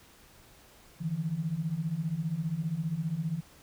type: beating tone pair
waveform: sine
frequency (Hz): 151.1 / 166.1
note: D3 / E3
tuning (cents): +50 / +13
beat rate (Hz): 15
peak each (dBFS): -34 / -31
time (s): 1-3.41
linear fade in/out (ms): 20
effects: pink hiss -57 dBFS RMS until 3.62 s